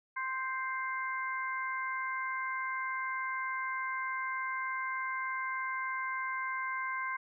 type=harmonic tone; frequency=523.3 Hz; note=C5; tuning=in tune; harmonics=2 / 3 / 4; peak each=-36 / -38 / -39 dBFS; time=0.16-7.17 s; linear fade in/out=10 ms; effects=none